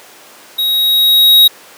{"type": "tone with level ramp", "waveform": "square", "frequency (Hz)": 3800, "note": "A#7", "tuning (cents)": 33, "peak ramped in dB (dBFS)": [-13, -3], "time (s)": [0.58, 1.48], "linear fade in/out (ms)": 10, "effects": ["pink hiss -38 dBFS RMS until 1.77 s", "high-pass 400 Hz 12 dB/octave"]}